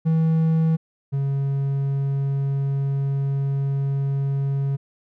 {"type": "tone pair in turn", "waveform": "triangle", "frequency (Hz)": [161.3, 138.22], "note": ["E3", "C#3"], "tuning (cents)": [-37, -5], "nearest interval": "minor third", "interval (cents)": 268, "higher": "first", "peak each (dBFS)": [-14, -18], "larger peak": "first", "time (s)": [[0.05, 0.77], [1.12, 4.77]], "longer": "second", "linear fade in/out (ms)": 20, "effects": []}